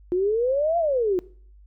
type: exponential two-way sweep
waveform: sine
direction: up then down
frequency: 349.2 to 698.5 to 349.2 Hz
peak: -19 dBFS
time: 0.12-1.19 s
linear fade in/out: 0 ms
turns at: 0.78 s
effects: noise-tail reverb RT60 0.5 s tail -21 dB re dry + added 50 Hz sine -47 dBFS peak until 1.66 s